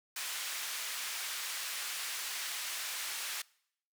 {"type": "band-pass noise", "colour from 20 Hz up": "pink", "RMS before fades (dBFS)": -39, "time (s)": [0.16, 3.42], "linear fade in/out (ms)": 5, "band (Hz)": [1700, 16000], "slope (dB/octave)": 12, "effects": ["noise-tail reverb RT60 0.7 s tail -24 dB re dry"]}